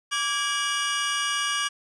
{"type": "tone cluster", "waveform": "sawtooth", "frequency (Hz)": [1161, 1642, 2884], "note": ["D6", "G#6", "F#7"], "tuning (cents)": [-20, -20, -45], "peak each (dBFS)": -25, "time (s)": [0.11, 1.69], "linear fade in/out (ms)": 20, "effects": ["resampled to 22050 Hz", "9-bit"]}